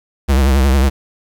square tone with vibrato, 67.4 Hz, C#2, 48 cents flat, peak -10 dBFS, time 0.28-0.9 s, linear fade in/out 20 ms, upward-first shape triangle, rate 11 Hz, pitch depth 110 cents each way, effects 7-bit

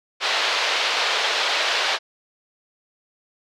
white band-pass noise, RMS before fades -22 dBFS, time 0.2-1.99 s, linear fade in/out 50 ms, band 470 to 4300 Hz, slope 24 dB/octave, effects none

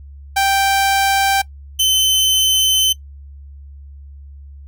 sawtooth tone pair in turn, 784 / 3061 Hz, G5 / G7, 0 / -42 cents, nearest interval 2 octaves, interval 2358 cents, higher second, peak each -9 dBFS, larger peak neither, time 0.36-1.42 / 1.79-2.93 s, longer second, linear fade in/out 10 ms, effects noise-tail reverb RT60 0.1 s tail -20 dB re dry + added 70 Hz sine -34 dBFS peak until 4.67 s

